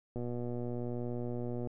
click train, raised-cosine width 2 ms, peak -26 dBFS, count 184, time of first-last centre 0.16-1.672 s, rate 121 Hz, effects none

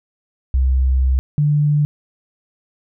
sine tone pair in turn, 65.1 / 147.76 Hz, C2 / D3, -8 / +11 cents, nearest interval octave + major second, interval 1419 cents, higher second, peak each -12 / -12 dBFS, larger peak neither, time 0.54-1.19 / 1.38-1.85 s, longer first, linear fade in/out 0 ms, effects none

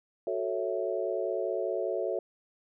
sine chord, F# minor seventh, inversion none, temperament equal, 370 / 440 / 554.4 / 659.3 Hz, F#4 / A4 / C#5 / E5, 0 / 0 / 0 / 0 cents, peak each -34 dBFS, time 0.27-2.19 s, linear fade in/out 2 ms, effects none

